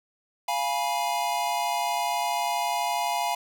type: chord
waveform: square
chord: F diminished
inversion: none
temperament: equal with one note detuned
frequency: 698.5 / 830.6 / 970.8 Hz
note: F5 / Ab5 / Cb6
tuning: 0 / 0 / -30 cents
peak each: -30 dBFS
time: 0.48-3.35 s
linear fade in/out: 5 ms
effects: none